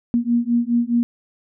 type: beating tone pair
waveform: sine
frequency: 235 / 239.8 Hz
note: A#3 / A#3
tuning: +14 / +49 cents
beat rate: 4.8 Hz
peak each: -19 dBFS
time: 0.14-1.03 s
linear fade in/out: 0 ms
effects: none